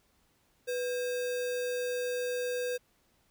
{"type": "tone with sample-and-hold", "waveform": "sine", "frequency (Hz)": 493.9, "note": "B4", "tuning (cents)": 0, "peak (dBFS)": -30, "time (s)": [0.67, 2.78], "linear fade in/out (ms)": 20, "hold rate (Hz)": 2100, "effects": ["pink hiss -70 dBFS RMS until 3.3 s"]}